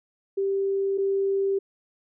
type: tone pair in turn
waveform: sine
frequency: 392 / 392 Hz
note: G4 / G4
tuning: 0 / 0 cents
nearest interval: unison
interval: 0 cents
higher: neither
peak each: -22 / -21 dBFS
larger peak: second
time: 0.37-0.98 / 0.98-1.59 s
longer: neither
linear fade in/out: 10 ms
effects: none